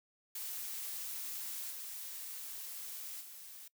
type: noise with level steps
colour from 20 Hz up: blue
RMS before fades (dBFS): -42 / -45 / -51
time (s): 0.35-3.68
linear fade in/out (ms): 5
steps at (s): 1.7 / 3.2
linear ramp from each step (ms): 20
effects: noise-tail reverb RT60 0.1 s tail -22 dB re dry